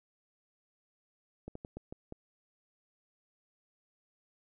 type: slowing click train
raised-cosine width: 2 ms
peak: -29 dBFS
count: 6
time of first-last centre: 1.48-2.124 s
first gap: 74 ms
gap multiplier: 1.28
effects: none